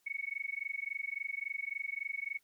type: tone with amplitude modulation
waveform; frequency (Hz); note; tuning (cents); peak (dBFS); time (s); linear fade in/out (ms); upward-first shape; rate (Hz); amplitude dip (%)
sine; 2217; C#7; 0; -32; 0.06-2.39; 10; sine; 23.6; 100
effects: white hiss -74 dBFS RMS until 2.43 s